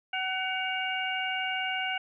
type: harmonic tone with a mistuned harmonic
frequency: 752 Hz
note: F#5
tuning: 28 cents sharp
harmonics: 1 / 2 / 3 / 4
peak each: -34 / -34 / -34 / -34 dBFS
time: 0.13-1.98 s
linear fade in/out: 5 ms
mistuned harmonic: 4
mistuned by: -110 cents
effects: none